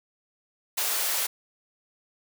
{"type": "high-pass noise", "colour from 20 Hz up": "white", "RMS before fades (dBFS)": -27, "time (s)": [0.77, 1.27], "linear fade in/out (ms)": 10, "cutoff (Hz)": 440, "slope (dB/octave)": 24, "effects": []}